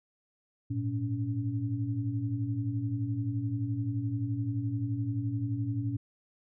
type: tone cluster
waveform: sine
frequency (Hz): 104.4 / 116 / 282.9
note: G#2 / A#2 / C#4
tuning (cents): +10 / -8 / +35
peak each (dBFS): -36 / -31 / -35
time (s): 0.7-5.97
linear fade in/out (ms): 10
effects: none